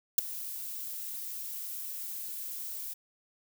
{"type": "noise with ADSR envelope", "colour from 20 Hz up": "violet", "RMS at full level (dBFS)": -19, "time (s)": [0.18, 2.94], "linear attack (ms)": 6, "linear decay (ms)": 8, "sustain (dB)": -20, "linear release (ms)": 11, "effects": []}